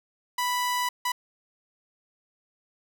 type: tone bursts at uneven times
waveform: sawtooth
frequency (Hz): 987.8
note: B5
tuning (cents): 0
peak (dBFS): -21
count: 2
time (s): 0.38-0.89 / 1.05-1.12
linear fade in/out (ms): 5
effects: none